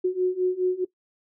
sine beating tone pair, 363.8 / 368.6 Hz, F#4 / F#4, -29 / -7 cents, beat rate 4.8 Hz, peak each -25 / -23 dBFS, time 0.04-0.85 s, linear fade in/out 10 ms, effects noise-tail reverb RT60 0.1 s tail -19 dB re dry

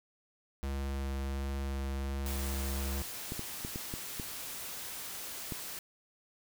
square tone with vibrato, 68.3 Hz, C#2, 25 cents flat, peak -34 dBFS, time 0.63-3.02 s, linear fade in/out 0 ms, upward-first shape sine, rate 1.4 Hz, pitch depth 9 cents each way
white noise, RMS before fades -42 dBFS, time 2.26-5.79 s, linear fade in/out 2 ms
clicks, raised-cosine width 3 ms, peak -25 dBFS, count 7, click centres 3.321 / 3.394 / 3.649 / 3.759 / 3.939 / 4.198 / 5.522 s
effects none

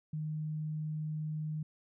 sine tone, 154.2 Hz, D#3, 15 cents flat, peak -34 dBFS, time 0.13-1.63 s, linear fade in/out 5 ms, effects none

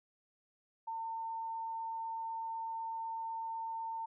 sine tone, 904 Hz, A5, 47 cents sharp, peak -37 dBFS, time 0.87-4.06 s, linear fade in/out 10 ms, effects none

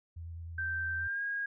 sine tone with vibrato, 83.6 Hz, E2, 25 cents sharp, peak -40 dBFS, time 0.16-1.08 s, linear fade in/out 10 ms, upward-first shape triangle, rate 9.6 Hz, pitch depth 26 cents each way
sine tone with pitch glide, 1562 to 1634 Hz, G6 to G#6, -7 to -29 cents, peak -32 dBFS, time 0.58-1.46 s, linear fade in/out 5 ms, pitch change +78 cents, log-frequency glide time 0.98-1.22 s
effects none

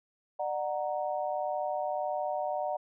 sine chord, D augmented, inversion none, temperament equal with one note detuned, 598.3 / 740 / 932.3 Hz, D5 / F#5 / A#5, +32 / 0 / 0 cents, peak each -33 / -33 / -38 dBFS, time 0.39-2.77 s, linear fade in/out 10 ms, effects none

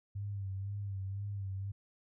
sine tone with vibrato, 98.8 Hz, G2, 14 cents sharp, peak -36 dBFS, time 0.15-1.72 s, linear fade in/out 10 ms, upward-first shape sine, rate 2 Hz, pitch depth 52 cents each way, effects none

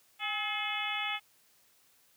harmonic tone with a mistuned harmonic, 427.5 Hz, A4, 50 cents flat, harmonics 2 / 3 / 4 / 5 / 6 / 7 / 8, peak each -39 / -40 / -44 / -37 / -38 / -40 / -40 dBFS, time 0.19-1.2 s, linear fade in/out 50 ms, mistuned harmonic 2, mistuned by -78 cents, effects white hiss -66 dBFS RMS until 2.16 s + high-pass 60 Hz 12 dB/octave

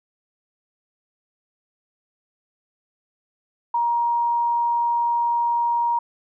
sine tone, 944 Hz, A#5, 22 cents sharp, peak -18 dBFS, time 3.74-5.99 s, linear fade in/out 5 ms, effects none

